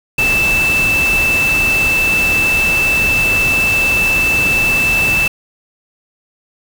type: tone in noise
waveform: sine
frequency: 2642 Hz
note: E7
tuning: 3 cents sharp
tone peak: -11 dBFS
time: 0.18-5.28 s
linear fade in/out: 5 ms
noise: pink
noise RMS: -21 dBFS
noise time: 0.18-5.28 s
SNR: +7 dB
effects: none